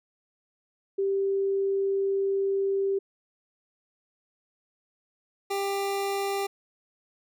sine / 25% pulse tone pair in turn, 392 / 396.3 Hz, G4 / G4, 0 / +19 cents, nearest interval unison, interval 19 cents, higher second, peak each -23 dBFS, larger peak neither, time 0.98-2.99 / 5.5-6.47 s, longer first, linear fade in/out 10 ms, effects none

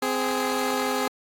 15% pulse tone pair together, 259.1 / 415.6 Hz, C4 / G#4, -17 / +1 cents, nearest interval minor sixth, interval 818 cents, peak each -20 dBFS, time 0.02-1.08 s, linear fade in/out 5 ms, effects AAC 64 kbps

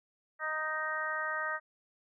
harmonic tone, 311.1 Hz, D#4, in tune, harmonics 2 / 3 / 4 / 5 / 6, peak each -41 / -43 / -37 / -37 / -37 dBFS, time 0.39-1.6 s, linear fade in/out 50 ms, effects none

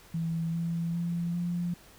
sine tone with pitch steps, 164.81 / 167.88 / 171.02 / 174.21 Hz, E3 / E3 / F3 / F3, 0 / +32 / -36 / -4 cents, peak -28 dBFS, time 0.14-1.74 s, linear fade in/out 5 ms, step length 400 ms, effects pink hiss -55 dBFS RMS until 1.98 s

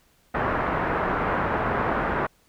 white low-pass noise, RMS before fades -25 dBFS, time 0.34-2.27 s, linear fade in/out 10 ms, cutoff 1500 Hz, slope 24 dB/octave, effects pink hiss -62 dBFS RMS until 2.48 s

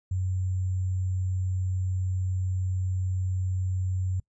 sine tone with sample-and-hold, 92.7 Hz, F#2, 4 cents sharp, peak -25 dBFS, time 0.11-4.2 s, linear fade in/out 5 ms, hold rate 7350 Hz, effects noise-tail reverb RT60 0.1 s tail -24 dB re dry + resampled to 22050 Hz

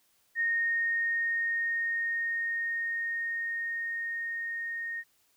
sine tone with level ramp, 1851 Hz, A#6, 13 cents flat, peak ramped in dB -25 to -33 dBFS, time 0.35-5.04 s, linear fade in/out 50 ms, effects white hiss -69 dBFS RMS until 5.36 s

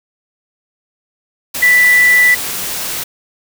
sine tone in noise, 1975.5 Hz, B6, in tune, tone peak -6 dBFS, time 1.62-2.35 s, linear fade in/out 10 ms, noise white, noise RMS -21 dBFS, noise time 1.54-3.04 s, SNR +12 dB, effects none

